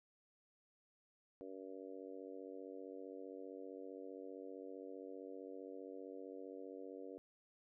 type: harmonic tone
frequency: 95.3 Hz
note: G2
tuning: 48 cents flat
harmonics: 3 / 4 / 5 / 6 / 7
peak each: -53 / -54 / -52 / -57 / -62 dBFS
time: 1.41-7.18 s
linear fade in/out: 0 ms
effects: none